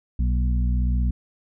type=harmonic tone with a mistuned harmonic; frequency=61.74 Hz; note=B1; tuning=in tune; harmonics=1 / 2 / 3 / 4; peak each=-19 / -30 / -31 / -34 dBFS; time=0.19-1.11 s; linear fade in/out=5 ms; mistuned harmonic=4; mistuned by=-43 cents; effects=none